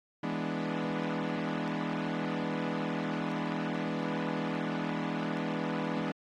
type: chord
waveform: sawtooth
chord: E dominant seventh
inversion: none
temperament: equal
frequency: 164.81 / 207.7 / 246.9 / 293.7 Hz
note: E3 / G#3 / B3 / D4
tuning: 0 / 0 / 0 / 0 cents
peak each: -33 dBFS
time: 0.23-6.12 s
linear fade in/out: 5 ms
effects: low-pass 3000 Hz 12 dB/octave + AAC 48 kbps